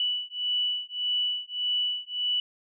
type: beating tone pair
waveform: sine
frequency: 2960 / 2961.7 Hz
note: F#7 / F#7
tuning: 0 / +1 cents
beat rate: 1.7 Hz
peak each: -29 dBFS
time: 0-2.4 s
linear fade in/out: 2 ms
effects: none